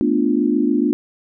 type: chord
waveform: sine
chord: B half-diminished seventh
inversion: third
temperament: equal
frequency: 220 / 246.9 / 293.7 / 349.2 Hz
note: A3 / B3 / D4 / F4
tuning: 0 / 0 / 0 / 0 cents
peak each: -22 / -19 / -18 / -22 dBFS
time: 0.01-0.93 s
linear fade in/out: 0 ms
effects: none